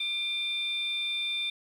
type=tone pair together; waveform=sine; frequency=2386 / 3575 Hz; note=D7 / A7; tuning=+27 / +27 cents; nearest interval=perfect fifth; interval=700 cents; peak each=-32 / -29 dBFS; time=0-1.5 s; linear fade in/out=5 ms; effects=tanh soft clip ceiling -23 dBFS + 10-bit